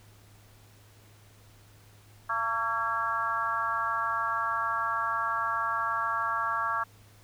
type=harmonic tone with a mistuned harmonic; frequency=226.5 Hz; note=A#3; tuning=50 cents flat; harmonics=3 / 4 / 5 / 6 / 7; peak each=-40 / -35 / -30 / -32 / -34 dBFS; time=2.29-6.84 s; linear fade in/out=10 ms; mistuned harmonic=7; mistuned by=+61 cents; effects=added 104 Hz sine -55 dBFS peak until 7.23 s + pink hiss -59 dBFS RMS until 7.23 s